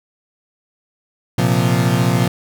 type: chord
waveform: 35% pulse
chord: Bb suspended second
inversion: none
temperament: equal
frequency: 116.54 / 130.81 / 174.61 Hz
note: Bb2 / C3 / F3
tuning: 0 / 0 / 0 cents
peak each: -16 dBFS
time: 1.38-2.28 s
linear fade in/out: 5 ms
effects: none